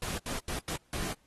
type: noise bursts at uneven times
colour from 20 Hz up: pink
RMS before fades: -36 dBFS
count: 5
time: 0.02-0.18 / 0.26-0.39 / 0.48-0.59 / 0.68-0.76 / 0.93-1.13 s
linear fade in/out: 2 ms
effects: pink hiss -68 dBFS RMS until 1.26 s + AAC 32 kbps